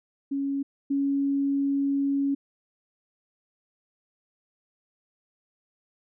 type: tone pair in turn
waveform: sine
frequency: 277.2 / 278.3 Hz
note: C#4 / C#4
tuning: 0 / +7 cents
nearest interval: unison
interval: 7 cents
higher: second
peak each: -25 / -22 dBFS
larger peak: second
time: 0.31-0.63 / 0.9-2.35 s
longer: second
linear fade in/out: 10 ms
effects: none